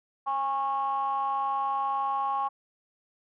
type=ring-modulated tone; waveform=triangle; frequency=139.7 Hz; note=C#3; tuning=14 cents sharp; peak=-20 dBFS; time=0.26-2.49 s; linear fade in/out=20 ms; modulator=957 Hz; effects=tanh soft clip ceiling -18 dBFS